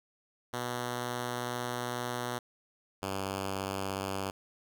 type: tone pair in turn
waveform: 5% pulse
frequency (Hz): 122.2 / 96.99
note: B2 / G2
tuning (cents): -18 / -18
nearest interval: major third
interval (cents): 400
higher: first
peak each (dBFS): -22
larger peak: neither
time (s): 0.53-2.39 / 3.02-4.31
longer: first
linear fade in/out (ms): 10
effects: none